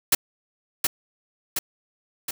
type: noise with echo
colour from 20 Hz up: white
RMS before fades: -17 dBFS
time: 0.12-0.15 s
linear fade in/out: 5 ms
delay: 720 ms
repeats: 3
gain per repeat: -4 dB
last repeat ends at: 2.31 s
effects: none